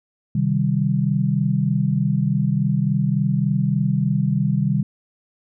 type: chord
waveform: sine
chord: C minor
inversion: none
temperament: equal with one note detuned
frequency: 132.18 / 155.56 / 196 Hz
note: C3 / Eb3 / G3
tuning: +18 / 0 / 0 cents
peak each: -21 dBFS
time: 0.35-4.83 s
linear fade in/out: 5 ms
effects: none